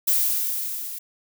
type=noise with level ramp; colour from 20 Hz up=violet; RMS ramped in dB=-19 to -34 dBFS; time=0.07-0.99 s; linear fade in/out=10 ms; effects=none